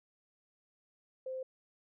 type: tone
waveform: sine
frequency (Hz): 520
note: C5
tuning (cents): -11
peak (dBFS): -37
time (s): 1.26-1.43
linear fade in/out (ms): 5
effects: none